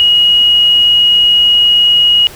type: tone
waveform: sine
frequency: 2893 Hz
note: F#7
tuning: 40 cents flat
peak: -5 dBFS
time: 0-2.27 s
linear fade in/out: 0 ms
effects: pink hiss -33 dBFS RMS until 2.35 s